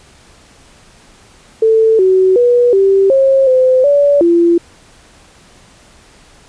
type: tone with pitch steps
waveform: sine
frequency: 444.4 / 375.5 / 485.3 / 389.7 / 538 / 514 / 573 / 341.5 Hz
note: A4 / F#4 / B4 / G4 / C5 / C5 / D5 / F4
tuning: +17 / +26 / -30 / -10 / +48 / -31 / -43 / -39 cents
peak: -6 dBFS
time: 1.62-4.58 s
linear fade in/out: 5 ms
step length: 370 ms
effects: pink hiss -44 dBFS RMS until 6.48 s + resampled to 22050 Hz